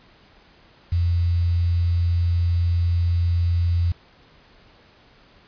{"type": "tone with quantisation", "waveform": "sine", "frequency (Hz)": 86.1, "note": "F2", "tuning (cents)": -24, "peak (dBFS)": -17, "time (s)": [0.92, 3.92], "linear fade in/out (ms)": 5, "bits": 7, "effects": ["pink hiss -53 dBFS RMS until 5.47 s", "resampled to 11025 Hz"]}